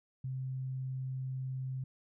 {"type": "tone", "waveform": "sine", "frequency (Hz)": 130.81, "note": "C3", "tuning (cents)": 0, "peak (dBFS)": -35, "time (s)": [0.24, 1.84], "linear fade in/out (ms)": 5, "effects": []}